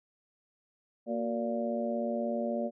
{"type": "harmonic tone with a mistuned harmonic", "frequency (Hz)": 116.54, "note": "A#2", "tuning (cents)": 0, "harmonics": [2, 3, 4, 5, 6], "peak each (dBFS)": [-33, -40, -40, -33, -41], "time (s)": [1.06, 2.71], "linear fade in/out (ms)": 50, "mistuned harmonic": 3, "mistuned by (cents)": 93, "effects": []}